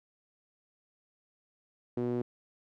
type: tone with band-pass filter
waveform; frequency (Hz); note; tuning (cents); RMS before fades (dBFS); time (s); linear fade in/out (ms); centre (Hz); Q
sawtooth; 121.7; B2; -25; -32; 1.97-2.22; 5; 330; 2.6
effects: none